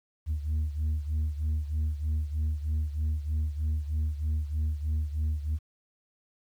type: beating tone pair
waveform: sine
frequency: 75.9 / 79.1 Hz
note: D#2 / D#2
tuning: -42 / +29 cents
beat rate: 3.2 Hz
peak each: -26 / -30 dBFS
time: 0.26-5.59 s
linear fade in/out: 50 ms
effects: tanh soft clip ceiling -24 dBFS + 10-bit